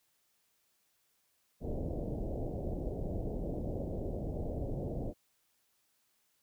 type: low-pass noise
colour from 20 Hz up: pink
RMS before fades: -37 dBFS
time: 1.6-5.14 s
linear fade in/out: 50 ms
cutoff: 670 Hz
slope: 48 dB/octave
effects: white hiss -75 dBFS RMS until 6.42 s